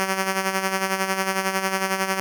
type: tone with tremolo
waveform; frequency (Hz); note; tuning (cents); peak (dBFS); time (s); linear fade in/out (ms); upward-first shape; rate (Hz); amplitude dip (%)
5% pulse; 191.3; G3; -42; -8; 0-2.2; 0; sine; 11; 60
effects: none